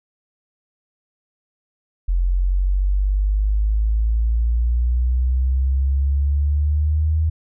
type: exponential sweep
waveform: sine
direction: up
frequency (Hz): 43.65 to 79.7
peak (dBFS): -15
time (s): 2.08-7.3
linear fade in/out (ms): 10
effects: none